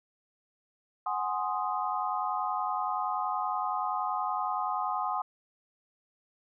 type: chord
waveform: sine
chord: Ab dominant seventh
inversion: third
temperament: equal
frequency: 740 / 830.6 / 1046.5 / 1244.5 Hz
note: Gb5 / Ab5 / C6 / Eb6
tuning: 0 / 0 / 0 / 0 cents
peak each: -34 dBFS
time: 1.06-5.22 s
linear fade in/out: 5 ms
effects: none